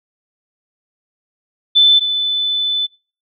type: tone pair in turn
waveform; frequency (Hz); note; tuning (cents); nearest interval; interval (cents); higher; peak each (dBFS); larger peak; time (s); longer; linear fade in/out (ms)
sine; 3520 / 3506; A7 / A7; 0 / -7; unison; 7; first; -6 / -15; first; 1.75-2 / 2-2.87; second; 20
effects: noise-tail reverb RT60 0.4 s tail -24 dB re dry